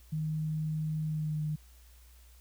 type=tone with pitch glide; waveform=sine; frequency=155.56 to 152.62 Hz; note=D#3 to D#3; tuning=0 to -33 cents; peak=-30 dBFS; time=0.12-1.56 s; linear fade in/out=10 ms; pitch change=-33 cents; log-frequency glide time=1.05-1.4 s; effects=added 60 Hz sine -54 dBFS peak until 2.4 s + white hiss -63 dBFS RMS until 2.4 s